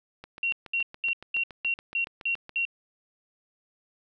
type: click train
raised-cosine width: 0.3 ms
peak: -26 dBFS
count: 17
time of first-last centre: 0.24-2.494 s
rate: 7.1 Hz
type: tone bursts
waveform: sine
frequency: 2744 Hz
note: F7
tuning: 31 cents flat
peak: -24 dBFS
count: 8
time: 0.43-2.652 s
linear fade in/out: 2 ms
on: 94 ms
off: 210 ms
effects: none